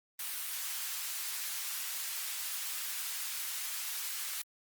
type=high-pass noise; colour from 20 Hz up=white; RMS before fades=-38 dBFS; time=0.19-4.42 s; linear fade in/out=5 ms; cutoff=1300 Hz; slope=12 dB/octave; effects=Opus 32 kbps